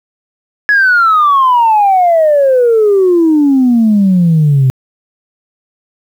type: exponential sweep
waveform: sine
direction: down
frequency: 1700 to 128 Hz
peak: -4 dBFS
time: 0.69-4.7 s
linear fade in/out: 0 ms
effects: tanh soft clip ceiling -2 dBFS + 7-bit